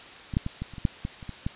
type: clicks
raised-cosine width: 5 ms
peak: -20 / -10 / -17 / -19 / -30 / -26 / -9 / -17 / -29 / -23 / -15 dBFS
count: 11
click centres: 0.338 / 0.369 / 0.464 / 0.62 / 0.737 / 0.782 / 0.852 / 1.051 / 1.228 / 1.293 / 1.465 s
effects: white hiss -45 dBFS RMS until 1.55 s + resampled to 8000 Hz